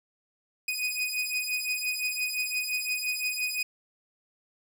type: beating tone pair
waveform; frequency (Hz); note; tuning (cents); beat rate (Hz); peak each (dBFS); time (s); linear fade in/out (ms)
sawtooth; 2489 / 2494.8; D#7 / D#7; 0 / +4; 5.8; -28; 0.68-3.63; 5
effects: none